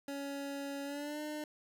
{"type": "tone with pitch glide", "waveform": "25% pulse", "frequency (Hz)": [280, 301.8], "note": ["C#4", "D4"], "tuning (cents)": [18, 47], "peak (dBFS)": -35, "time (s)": [0.08, 1.44], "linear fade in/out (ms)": 2, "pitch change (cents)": 129, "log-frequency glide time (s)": [0.84, 1.2], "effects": []}